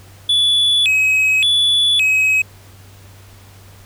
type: tone with vibrato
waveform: triangle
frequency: 2960 Hz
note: F#7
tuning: in tune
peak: -10 dBFS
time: 0.29-2.42 s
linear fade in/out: 5 ms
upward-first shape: square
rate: 0.88 Hz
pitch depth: 260 cents each way
effects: added 97 Hz sine -41 dBFS peak until 3.85 s + pink hiss -46 dBFS RMS until 3.85 s